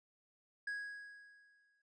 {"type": "tone with exponential decay", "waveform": "triangle", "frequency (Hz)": 1657, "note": "G#6", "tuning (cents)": -4, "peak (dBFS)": -35, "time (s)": [0.67, 1.82], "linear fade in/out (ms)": 5, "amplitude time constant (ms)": 250, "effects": ["resampled to 22050 Hz"]}